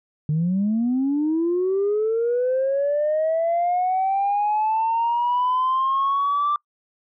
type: linear sweep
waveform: sine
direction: up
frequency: 146.83 to 1180 Hz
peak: -17 dBFS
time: 0.29-6.56 s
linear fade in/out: 2 ms
effects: noise-tail reverb RT60 0.1 s tail -25 dB re dry + tanh soft clip ceiling -15 dBFS